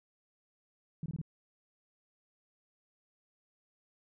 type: tone bursts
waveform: sine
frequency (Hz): 158.6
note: D#3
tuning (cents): +33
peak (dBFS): -34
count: 4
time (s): 1.03-1.215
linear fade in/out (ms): 2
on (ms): 29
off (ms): 23
effects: none